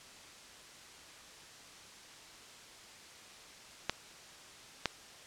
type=clicks; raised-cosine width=0.2 ms; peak=-12 dBFS; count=2; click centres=3.896 / 4.857 s; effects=white hiss -53 dBFS RMS until 5.26 s + low-pass 7000 Hz 12 dB/octave